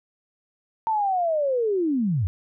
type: linear sweep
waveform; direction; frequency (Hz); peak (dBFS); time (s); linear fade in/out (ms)
sine; down; 906 to 80; -20; 0.87-2.27; 0
effects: none